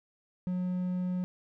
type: tone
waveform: triangle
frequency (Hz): 181.4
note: F#3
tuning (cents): -34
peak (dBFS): -27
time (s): 0.47-1.24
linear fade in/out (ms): 0
effects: none